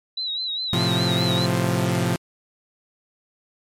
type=tone with vibrato; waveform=sine; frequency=3922 Hz; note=B7; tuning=13 cents flat; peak=-24 dBFS; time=0.17-1.46 s; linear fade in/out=5 ms; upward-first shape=sine; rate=4.9 Hz; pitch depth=72 cents each way
type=chord; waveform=sawtooth; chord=F major; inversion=first; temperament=equal; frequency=110 / 130.81 / 174.61 Hz; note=A2 / C3 / F3; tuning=0 / 0 / 0 cents; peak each=-21 / -20 / -19 dBFS; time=0.73-2.16 s; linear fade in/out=0 ms
effects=MP3 64 kbps